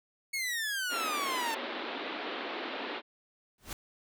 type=exponential sweep; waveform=sawtooth; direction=down; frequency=2217 to 880 Hz; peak=-28 dBFS; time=0.33-1.55 s; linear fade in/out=10 ms
type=band-pass noise; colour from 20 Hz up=pink; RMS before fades=-38 dBFS; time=0.89-3.02 s; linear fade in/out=50 ms; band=250 to 4000 Hz; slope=48 dB/octave
type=noise with exponential growth; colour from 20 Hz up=pink; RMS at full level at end=-34 dBFS; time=3.58-3.73 s; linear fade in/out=2 ms; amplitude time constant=31 ms
effects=none